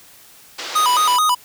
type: band-pass noise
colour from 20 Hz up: white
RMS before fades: -29 dBFS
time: 0.58-1.17 s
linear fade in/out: 10 ms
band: 320 to 5500 Hz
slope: 24 dB/octave
type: tone with vibrato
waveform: square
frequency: 1108.7 Hz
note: C#6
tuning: in tune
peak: -14 dBFS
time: 0.75-1.35 s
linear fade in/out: 10 ms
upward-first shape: square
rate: 4.6 Hz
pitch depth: 200 cents each way
effects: white hiss -46 dBFS RMS until 1.44 s